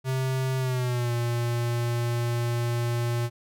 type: tone with pitch glide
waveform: square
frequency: 131.2 to 118.93 Hz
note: C3 to A#2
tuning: +5 to +35 cents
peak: -25 dBFS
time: 0.04-3.3 s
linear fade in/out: 50 ms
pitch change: -170 cents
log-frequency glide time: 0.58-1.12 s
effects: none